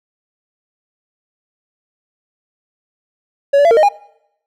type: tone with pitch steps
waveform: triangle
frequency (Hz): 561 / 574 / 675 / 459.1 / 618 / 814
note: C#5 / D5 / E5 / A#4 / D#5 / G#5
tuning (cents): +21 / -40 / +41 / -26 / -12 / -35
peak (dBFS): -5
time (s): 3.53-3.89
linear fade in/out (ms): 10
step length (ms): 60
effects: noise-tail reverb RT60 0.8 s tail -24 dB re dry